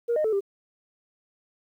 sine tone with pitch steps, 471.6 / 614 / 438.3 / 396.6 Hz, A#4 / D#5 / A4 / G4, +20 / -23 / -7 / +20 cents, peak -20 dBFS, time 0.08-0.408 s, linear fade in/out 20 ms, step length 82 ms, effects tanh soft clip ceiling -18 dBFS + 10-bit

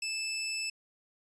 20% pulse tone, 2629 Hz, E7, 5 cents flat, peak -28 dBFS, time 0.02-0.7 s, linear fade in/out 5 ms, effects resampled to 22050 Hz

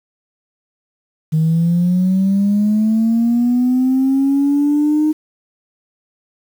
sine linear sweep, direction up, 155.56 to 309.2 Hz, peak -10 dBFS, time 1.32-5.13 s, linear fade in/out 20 ms, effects tanh soft clip ceiling -8 dBFS + 7-bit

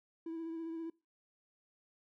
triangle tone with vibrato, 328.1 Hz, E4, 8 cents flat, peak -36 dBFS, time 0.26-0.9 s, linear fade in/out 5 ms, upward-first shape triangle, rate 15 Hz, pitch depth 30 cents each way, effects noise-tail reverb RT60 0.3 s tail -25 dB re dry + tanh soft clip ceiling -34 dBFS

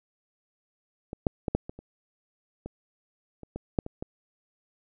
clicks, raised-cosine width 2 ms, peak -22 / -9 / -14 / -10 / -23 / -30 / -23 / -29 / -21 / -10 / -23 / -20 dBFS, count 12, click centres 1.131 / 1.268 / 1.482 / 1.55 / 1.695 / 1.79 / 2.66 / 3.433 / 3.56 / 3.788 / 3.864 / 4.025 s, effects none

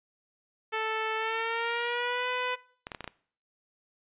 10% pulse tone with pitch glide, 440 to 499.6 Hz, A4 to B4, 0 to +20 cents, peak -20 dBFS, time 0.72-2.56 s, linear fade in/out 20 ms, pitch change +220 cents, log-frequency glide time 1.16-2.28 s
clicks, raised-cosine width 0.3 ms, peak -21 dBFS, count 6, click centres 2.869 / 2.918 / 2.948 / 3.007 / 3.043 / 3.077 s
effects noise-tail reverb RT60 0.5 s tail -20 dB re dry + resampled to 8000 Hz

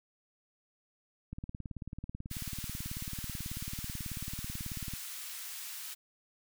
click train, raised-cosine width 5 ms, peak -28 dBFS, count 67, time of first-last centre 1.33-4.937 s, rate 18.3 Hz
white high-pass noise, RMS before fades -43 dBFS, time 2.3-5.95 s, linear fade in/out 20 ms, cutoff 1400 Hz, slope 12 dB/octave
effects none

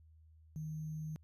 sine tone with sample-and-hold, 155.56 Hz, D#3, in tune, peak -39 dBFS, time 0.56-1.16 s, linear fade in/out 0 ms, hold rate 6300 Hz, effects added 79 Hz sine -59 dBFS peak until 1.23 s + resampled to 32000 Hz

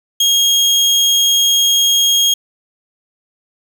30% pulse tone, 3258 Hz, G#7, 34 cents flat, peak -7 dBFS, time 0.2-2.34 s, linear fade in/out 5 ms, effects none

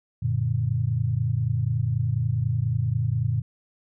sine chord, Gb augmented, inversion none, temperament equal, 92.5 / 116.54 / 146.83 Hz, Gb2 / Bb2 / D3, 0 / 0 / 0 cents, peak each -29 / -23 / -28 dBFS, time 0.22-3.42 s, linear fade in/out 10 ms, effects none

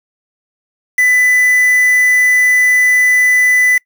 triangle tone with quantisation, 1996 Hz, B6, 18 cents sharp, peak -6 dBFS, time 0.98-3.78 s, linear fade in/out 5 ms, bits 4, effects noise-tail reverb RT60 0.1 s tail -25 dB re dry

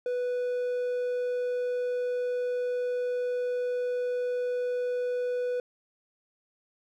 triangle tone, 493.9 Hz, B4, in tune, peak -25 dBFS, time 0.06-5.6 s, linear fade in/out 2 ms, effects none

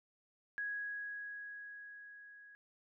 sine tone with level ramp, 1661.2 Hz, G#6, in tune, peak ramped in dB -36 to -55 dBFS, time 0.58-2.55 s, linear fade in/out 0 ms, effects none

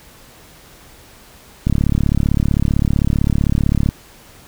click train, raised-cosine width 5 ms, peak -3 dBFS, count 80, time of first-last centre 1.67-3.889 s, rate 35.6 Hz, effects pink hiss -44 dBFS RMS until 4.47 s

